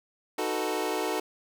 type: chord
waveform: 25% pulse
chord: B dominant seventh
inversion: first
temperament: equal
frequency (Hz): 311.1 / 370 / 440 / 493.9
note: D#4 / F#4 / A4 / B4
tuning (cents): 0 / 0 / 0 / 0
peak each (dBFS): -30 / -29 / -28 / -33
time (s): 0.38-1.2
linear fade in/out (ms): 5
effects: none